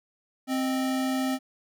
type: tone pair together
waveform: square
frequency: 261.9 / 622.3 Hz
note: C4 / D#5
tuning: +2 / 0 cents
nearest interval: octave + minor third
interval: 1498 cents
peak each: -26 / -36 dBFS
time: 0.47-1.39 s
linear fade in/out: 50 ms
effects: none